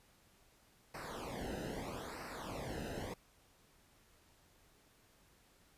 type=noise with flanger; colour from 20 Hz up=brown; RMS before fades=-44 dBFS; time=0.94-3.14 s; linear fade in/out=5 ms; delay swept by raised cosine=0.29 to 0.9 ms; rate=0.78 Hz; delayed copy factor=-1; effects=pink hiss -68 dBFS RMS until 5.77 s + resampled to 32000 Hz